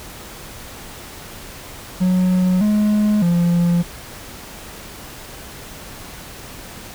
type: tone with pitch steps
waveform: triangle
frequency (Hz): 183.3 / 210.4 / 172.8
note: F#3 / G#3 / F3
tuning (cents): -16 / +23 / -18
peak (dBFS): -11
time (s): 2-3.83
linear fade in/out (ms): 20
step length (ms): 610
effects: pink hiss -36 dBFS RMS until 6.94 s